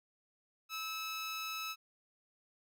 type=tone with amplitude modulation; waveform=15% pulse; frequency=1300 Hz; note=E6; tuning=24 cents flat; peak=-31 dBFS; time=0.69-1.76 s; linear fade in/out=50 ms; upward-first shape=sine; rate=285 Hz; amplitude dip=25%; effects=none

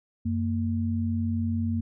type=tone pair together; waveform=sine; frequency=92.68 / 230 Hz; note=F#2 / A#3; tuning=+3 / -23 cents; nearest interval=octave + major third; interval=1574 cents; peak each=-27 dBFS; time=0.25-1.81 s; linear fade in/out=10 ms; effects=none

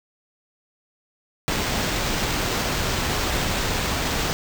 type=noise with sample-and-hold; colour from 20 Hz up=pink; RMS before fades=-24 dBFS; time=1.48-4.33 s; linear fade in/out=0 ms; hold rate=11025 Hz; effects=none

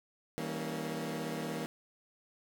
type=chord; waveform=20% pulse; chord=E diminished seventh; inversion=none; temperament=equal with one note detuned; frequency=161.05 / 196 / 233.1 / 277.2 Hz; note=E3 / G3 / Bb3 / Db4; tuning=-40 / 0 / 0 / 0 cents; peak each=-35 / -39 / -35 / -39 dBFS; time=0.38-1.66 s; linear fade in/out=0 ms; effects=none

